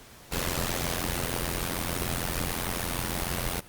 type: noise with amplitude modulation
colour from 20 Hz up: pink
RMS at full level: -26 dBFS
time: 0.31-3.61 s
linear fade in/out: 20 ms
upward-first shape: sine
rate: 86.6 Hz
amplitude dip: 85%
effects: pink hiss -50 dBFS RMS until 3.68 s + Opus 48 kbps